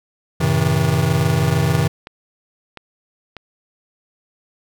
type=chord; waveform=square; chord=F# diminished seventh; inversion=none; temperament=just; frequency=92.5 / 111 / 133.2 / 159.84 Hz; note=F#2 / A2 / C3 / Eb3; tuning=0 / +16 / +31 / +47 cents; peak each=-23 / -24 / -20 / -19 dBFS; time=0.4-1.88 s; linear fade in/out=10 ms
type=clicks; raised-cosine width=0.3 ms; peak=-18 dBFS; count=3; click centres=2.071 / 2.773 / 3.367 s
effects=none